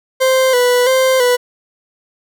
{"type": "tone with vibrato", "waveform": "40% pulse", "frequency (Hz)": 507, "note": "B4", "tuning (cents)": 45, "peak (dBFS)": -9, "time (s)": [0.2, 1.37], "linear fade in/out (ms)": 20, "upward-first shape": "square", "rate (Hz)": 1.5, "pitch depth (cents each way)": 50, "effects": []}